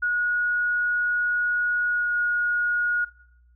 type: tone with pitch glide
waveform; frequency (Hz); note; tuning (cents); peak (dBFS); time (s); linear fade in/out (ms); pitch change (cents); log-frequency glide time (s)
sine; 1452 to 1442.8; F#6 to F#6; -33 to -44; -21; 0.02-3.05; 10; -11; 1.88-2.15
effects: noise-tail reverb RT60 0.7 s tail -18 dB re dry + added 60 Hz sine -54 dBFS peak until 3.55 s